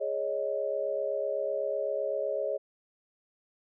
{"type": "chord", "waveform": "sine", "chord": "Ab suspended fourth", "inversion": "none", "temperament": "equal", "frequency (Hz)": [415.3, 554.4, 622.3], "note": ["Ab4", "Db5", "Eb5"], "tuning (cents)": [0, 0, 0], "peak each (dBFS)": [-35, -31, -33], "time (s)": [0, 2.58], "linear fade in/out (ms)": 20, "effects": []}